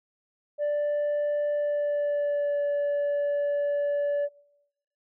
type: tone with pitch glide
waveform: sine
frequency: 587.3 to 576.5 Hz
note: D5 to D5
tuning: 0 to -32 cents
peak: -21 dBFS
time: 0.58-4.29 s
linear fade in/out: 50 ms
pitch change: -32 cents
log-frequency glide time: 1.53-2.61 s
effects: noise-tail reverb RT60 0.9 s tail -26 dB re dry + tanh soft clip ceiling -23 dBFS